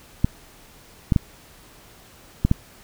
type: clicks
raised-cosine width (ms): 5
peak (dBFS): -4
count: 5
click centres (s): 0.245 / 1.122 / 1.162 / 2.45 / 2.514
effects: pink hiss -49 dBFS RMS until 2.83 s